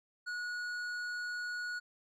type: tone with hard clipping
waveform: triangle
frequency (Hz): 1457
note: F#6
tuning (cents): -27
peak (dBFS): -38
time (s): 0.26-1.8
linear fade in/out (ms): 20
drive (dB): 12
effects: none